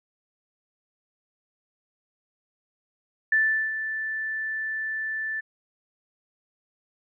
sine tone with ADSR envelope, 1760 Hz, A6, in tune, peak -17 dBFS, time 3.32-5.41 s, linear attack 4 ms, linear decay 390 ms, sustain -10 dB, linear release 16 ms, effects none

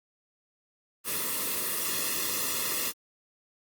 white noise with comb filter, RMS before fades -30 dBFS, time 1.04-2.93 s, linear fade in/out 50 ms, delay 1.3 ms, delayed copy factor -0.95, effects Opus 32 kbps

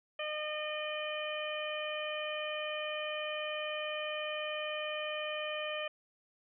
harmonic tone, 609 Hz, D#5, 37 cents flat, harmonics 1 / 2 / 3 / 4 / 5, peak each -38 / -44 / -44 / -42 / -42 dBFS, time 0.19-5.88 s, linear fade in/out 5 ms, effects none

